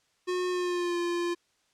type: tone with pitch glide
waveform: square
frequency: 362.2 to 346.8 Hz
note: F#4 to F4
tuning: -37 to -12 cents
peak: -28 dBFS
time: 0.27-1.35 s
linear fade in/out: 20 ms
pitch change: -75 cents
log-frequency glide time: 0.5-0.98 s
effects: white hiss -70 dBFS RMS until 1.73 s + low-pass 7000 Hz 12 dB/octave